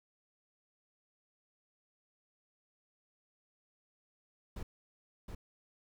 brown noise with echo, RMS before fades -41 dBFS, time 4.56-4.63 s, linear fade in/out 5 ms, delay 720 ms, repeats 1, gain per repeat -3 dB, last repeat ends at 5.35 s, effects none

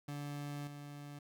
30% pulse tone with level steps, 144.7 Hz, D3, 25 cents flat, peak -38 / -44 dBFS, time 0.08-1.19 s, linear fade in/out 5 ms, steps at 0.67 s, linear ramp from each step 5 ms, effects none

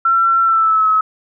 sine tone with pitch glide, 1352 to 1285.7 Hz, E6 to E6, +43 to -44 cents, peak -10 dBFS, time 0.05-1.01 s, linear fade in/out 5 ms, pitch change -87 cents, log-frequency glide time 0.42-0.88 s, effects none

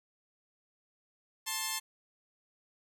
5% pulse tone pair together, 880 / 1058.1 Hz, A5 / C6, 0 / +19 cents, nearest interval minor third, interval 319 cents, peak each -24 dBFS, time 1.46-1.8 s, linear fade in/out 20 ms, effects none

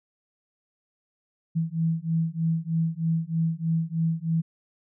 sine beating tone pair, 162 / 165.2 Hz, E3 / E3, -30 / +4 cents, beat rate 3.2 Hz, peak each -26 dBFS, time 1.55-4.42 s, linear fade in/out 20 ms, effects none

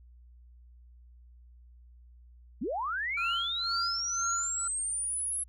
sine linear sweep, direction up, 180.9 to 11000 Hz, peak -30 dBFS, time 2.61-5.44 s, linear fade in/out 10 ms
triangle tone with tremolo, 1376 Hz, F6, 26 cents flat, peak -28 dBFS, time 3.17-4.68 s, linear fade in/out 5 ms, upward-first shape sine, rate 2 Hz, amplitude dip 85%
effects added 60 Hz sine -52 dBFS peak until 5.48 s

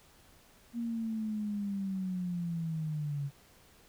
sine linear sweep, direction down, 237 to 138.59 Hz, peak -32 dBFS, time 0.73-3.31 s, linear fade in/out 50 ms, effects pink hiss -61 dBFS RMS until 3.88 s

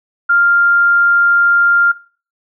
sine tone, 1396.9 Hz, F6, in tune, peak -8 dBFS, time 0.29-1.92 s, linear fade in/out 10 ms, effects noise-tail reverb RT60 0.4 s tail -19 dB re dry

